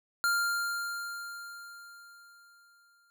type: tone with exponential decay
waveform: square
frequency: 1396.9 Hz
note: F6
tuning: in tune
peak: -25 dBFS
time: 0.24-3.1 s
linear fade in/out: 0 ms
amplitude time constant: 620 ms
effects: none